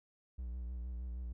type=tone with vibrato; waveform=triangle; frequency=60.9 Hz; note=B1; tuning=24 cents flat; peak=-37 dBFS; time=0.38-1.33 s; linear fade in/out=10 ms; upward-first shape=sine; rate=6.4 Hz; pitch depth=63 cents each way; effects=none